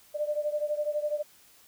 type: beating tone pair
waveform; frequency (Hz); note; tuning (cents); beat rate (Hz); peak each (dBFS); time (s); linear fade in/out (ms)
sine; 593 / 605; D5 / D#5; +17 / -49; 12; -29 / -32; 0.14-1.23; 20
effects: white hiss -58 dBFS RMS until 1.67 s